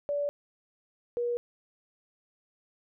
sine tone pair in turn, 577 / 479.4 Hz, D5 / A#4, -31 / +48 cents, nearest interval minor third, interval 321 cents, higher first, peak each -27 dBFS, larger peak neither, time 0.09-0.29 / 1.17-1.37 s, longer neither, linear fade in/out 0 ms, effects none

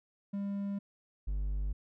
triangle tone pair in turn, 200 / 50 Hz, G3 / G1, +35 / +35 cents, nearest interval 2 octaves, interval 2400 cents, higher first, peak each -31 / -29 dBFS, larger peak second, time 0.33-0.79 / 1.27-1.73 s, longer neither, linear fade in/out 10 ms, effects none

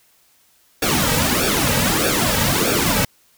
pink noise with flanger, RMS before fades -18 dBFS, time 0.82-3.05 s, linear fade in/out 5 ms, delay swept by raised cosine 0.98 to 2.88 ms, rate 1.6 Hz, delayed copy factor -0.85, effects white hiss -57 dBFS RMS until 3.37 s

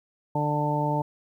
harmonic tone, 148.3 Hz, D3, 17 cents sharp, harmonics 1 / 2 / 3 / 4 / 5 / 6, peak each -27 / -31 / -35 / -31 / -37 / -27 dBFS, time 0.35-1.02 s, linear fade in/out 5 ms, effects 10-bit

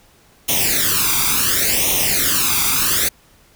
white noise with flanger, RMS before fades -17 dBFS, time 0.48-3.09 s, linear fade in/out 10 ms, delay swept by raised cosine 0.32 to 0.85 ms, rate 0.7 Hz, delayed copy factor +0.8, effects pink hiss -52 dBFS RMS until 3.55 s

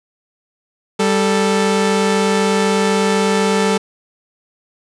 sawtooth tone pair together, 196 / 440 Hz, G3 / A4, 0 / 0 cents, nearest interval octave + major second, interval 1400 cents, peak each -12 dBFS, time 0.99-3.78 s, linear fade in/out 10 ms, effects resampled to 22050 Hz + 8-bit

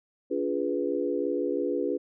sine chord, D diminished seventh, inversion none, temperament equal with one note detuned, 286.3 / 349.2 / 415.3 / 493.9 Hz, D4 / F4 / Ab4 / Cb5, -44 / 0 / 0 / 0 cents, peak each -31 dBFS, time 0.3-1.98 s, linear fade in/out 20 ms, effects none

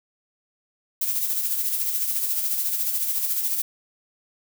violet noise with tremolo, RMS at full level -23 dBFS, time 1.01-3.62 s, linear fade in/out 5 ms, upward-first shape sine, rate 14 Hz, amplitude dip 45%, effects none

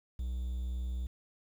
triangle tone with quantisation, 61.74 Hz, B1, in tune, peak -31 dBFS, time 0.19-1.07 s, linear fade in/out 5 ms, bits 10, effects none

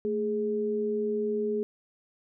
sine tone pair together, 221.4 / 417.9 Hz, A3 / G#4, +11 / +11 cents, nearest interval major seventh, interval 1100 cents, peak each -32 / -27 dBFS, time 0.05-1.63 s, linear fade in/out 0 ms, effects none

